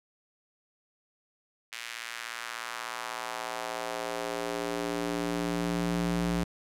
square tone with high-pass filter sweep, 58.27 Hz, A#1, in tune, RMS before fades -33 dBFS, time 1.72-6.44 s, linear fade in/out 5 ms, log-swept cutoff 2200 to 130 Hz, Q 1.4, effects low-pass 12000 Hz 12 dB/octave

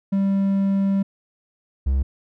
triangle tone pair in turn, 196 / 67.17 Hz, G3 / C2, 0 / +46 cents, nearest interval octave + perfect fifth, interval 1854 cents, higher first, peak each -15 dBFS, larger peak neither, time 0.12-1.03 / 1.86-2.03 s, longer first, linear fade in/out 10 ms, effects none

